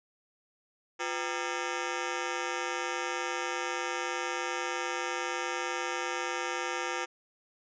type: ring-modulated tone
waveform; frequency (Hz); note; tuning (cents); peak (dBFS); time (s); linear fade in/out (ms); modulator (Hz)
10% pulse; 428.4; A4; -46; -20; 0.99-7.06; 20; 75.2
effects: resampled to 16000 Hz